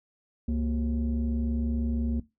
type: tone pair together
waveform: sine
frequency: 68.88 / 232.7 Hz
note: C#2 / A#3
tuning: -10 / -3 cents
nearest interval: octave + major sixth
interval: 2107 cents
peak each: -26 / -26 dBFS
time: 0.48-2.2 s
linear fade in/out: 5 ms
effects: noise-tail reverb RT60 0.2 s tail -17 dB re dry + tanh soft clip ceiling -22 dBFS